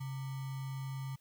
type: tone with sample-and-hold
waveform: sine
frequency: 134.5 Hz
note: C3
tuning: 48 cents sharp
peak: -37 dBFS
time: 0-1.16 s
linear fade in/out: 10 ms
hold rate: 1050 Hz
effects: white hiss -71 dBFS RMS until 1.2 s